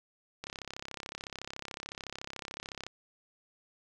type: click train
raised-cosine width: 0.2 ms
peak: -22 dBFS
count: 83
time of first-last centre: 0.44-2.866 s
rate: 33.8 Hz
effects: none